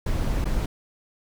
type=noise with dropouts; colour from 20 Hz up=brown; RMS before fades=-24 dBFS; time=0.06-0.66 s; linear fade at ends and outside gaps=5 ms; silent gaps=0.444-0.454 s; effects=none